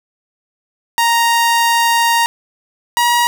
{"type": "tone pair in turn", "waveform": "sawtooth", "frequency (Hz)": [932.3, 955.2], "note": ["A#5", "A#5"], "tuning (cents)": [0, 42], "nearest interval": "unison", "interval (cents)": 42, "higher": "second", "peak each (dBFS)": -7, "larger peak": "neither", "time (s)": [[0.98, 2.26], [2.97, 3.27]], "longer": "first", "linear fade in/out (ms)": 0, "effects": []}